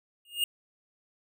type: tone with exponential growth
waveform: square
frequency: 2837 Hz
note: F7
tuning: 27 cents sharp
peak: -22 dBFS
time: 0.25-0.44 s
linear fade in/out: 2 ms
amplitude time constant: 40 ms
effects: none